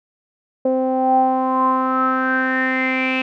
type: tone with low-pass filter sweep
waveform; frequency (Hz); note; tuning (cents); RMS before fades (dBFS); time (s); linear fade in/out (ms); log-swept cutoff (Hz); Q
sawtooth; 259.8; C4; -12; -18; 0.65-3.22; 5; 580 to 2600; 10
effects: none